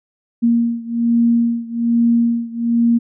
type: beating tone pair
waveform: sine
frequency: 233.6 / 234.8 Hz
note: A#3 / A#3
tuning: +4 / +13 cents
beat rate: 1.2 Hz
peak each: -15 / -17 dBFS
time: 0.42-2.99 s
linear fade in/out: 20 ms
effects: none